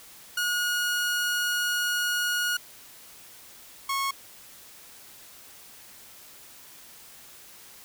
sawtooth tone pair in turn, 1445 / 1095.7 Hz, F#6 / C#6, -41 / -20 cents, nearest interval perfect fourth, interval 479 cents, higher first, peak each -21 / -22 dBFS, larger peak first, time 0.37-2.57 / 3.89-4.11 s, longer first, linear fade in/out 5 ms, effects white hiss -49 dBFS RMS until 7.84 s

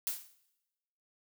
blue noise with exponential decay, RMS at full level -31 dBFS, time 0.07-0.35 s, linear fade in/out 0 ms, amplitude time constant 59 ms, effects noise-tail reverb RT60 1.0 s tail -19 dB re dry

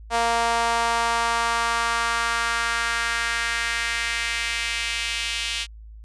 sawtooth tone with high-pass filter sweep, 232.6 Hz, A#3, 4 cents flat, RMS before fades -24 dBFS, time 0.1-5.67 s, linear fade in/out 50 ms, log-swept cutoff 740 to 2900 Hz, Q 2.1, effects added 54 Hz sine -39 dBFS peak until 6.04 s + resampled to 22050 Hz

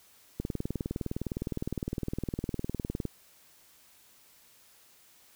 click train, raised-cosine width 3 ms, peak -19 dBFS, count 53, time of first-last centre 0.4-3.053 s, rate 19.6 Hz, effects white hiss -60 dBFS RMS until 5.35 s

